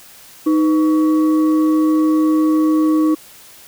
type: tone with frequency modulation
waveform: sine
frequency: 311.1 Hz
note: D#4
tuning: in tune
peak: -11 dBFS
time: 0.46-3.15 s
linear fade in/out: 10 ms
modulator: 812 Hz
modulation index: 0.34
effects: white hiss -42 dBFS RMS until 3.67 s